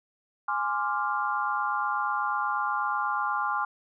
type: chord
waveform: sine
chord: D half-diminished seventh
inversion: second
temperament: equal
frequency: 830.6 / 1046.5 / 1174.7 / 1396.9 Hz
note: Ab5 / C6 / D6 / F6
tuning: 0 / 0 / 0 / 0 cents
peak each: -31 dBFS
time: 0.48-3.65 s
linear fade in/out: 5 ms
effects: none